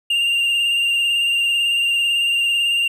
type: tone with vibrato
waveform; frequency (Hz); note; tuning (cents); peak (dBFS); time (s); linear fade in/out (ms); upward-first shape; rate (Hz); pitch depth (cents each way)
triangle; 2794; F7; 0; -14; 0.1-2.88; 5; sine; 18; 26
effects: none